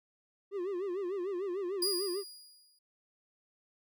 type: tone with vibrato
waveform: triangle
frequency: 376 Hz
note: F#4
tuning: 28 cents sharp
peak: -31 dBFS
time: 0.51-2.24 s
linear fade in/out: 50 ms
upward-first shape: sine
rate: 6.7 Hz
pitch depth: 140 cents each way
type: tone with exponential decay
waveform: sawtooth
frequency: 4876 Hz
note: D#8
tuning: 36 cents flat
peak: -25 dBFS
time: 1.82-2.79 s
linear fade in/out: 5 ms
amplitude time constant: 210 ms
effects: none